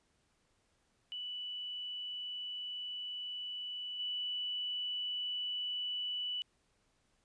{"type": "tone with level steps", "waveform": "sine", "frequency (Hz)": 2966, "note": "F#7", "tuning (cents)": 4, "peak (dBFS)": [-39, -35], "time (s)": [1.12, 6.42], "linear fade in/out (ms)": 0, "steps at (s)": 3.99, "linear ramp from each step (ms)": 10, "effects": ["pink hiss -75 dBFS RMS until 7.24 s", "resampled to 22050 Hz"]}